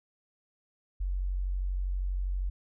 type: tone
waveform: sine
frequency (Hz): 46.25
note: F#1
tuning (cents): 0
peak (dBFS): -28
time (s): 1-2.5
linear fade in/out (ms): 10
effects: none